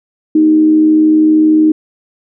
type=tone with frequency modulation; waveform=sine; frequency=311.1 Hz; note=D#4; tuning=in tune; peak=-5 dBFS; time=0.35-1.72 s; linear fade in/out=5 ms; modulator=79.7 Hz; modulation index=0.28; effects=none